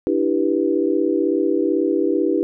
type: chord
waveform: sine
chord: E minor seventh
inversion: third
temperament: equal with one note detuned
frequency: 293.7 / 329.6 / 392 / 488.2 Hz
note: D4 / E4 / G4 / B4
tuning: 0 / 0 / 0 / -20 cents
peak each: -22 / -20 / -21 / -24 dBFS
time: 0.07-2.43 s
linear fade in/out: 0 ms
effects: none